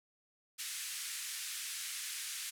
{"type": "band-pass noise", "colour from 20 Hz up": "white", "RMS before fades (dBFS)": -42, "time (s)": [0.58, 2.51], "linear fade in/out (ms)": 20, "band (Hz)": [1600, 11000], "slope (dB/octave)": 24, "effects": []}